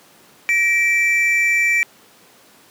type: tone pair together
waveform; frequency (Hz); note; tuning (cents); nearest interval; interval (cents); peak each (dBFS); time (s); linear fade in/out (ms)
triangle; 1898 / 2334; A#6 / D7; +31 / -11; major third; 358; -19 / -13; 0.49-1.83; 0
effects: pink hiss -49 dBFS RMS until 2.7 s + high-pass 200 Hz 12 dB/octave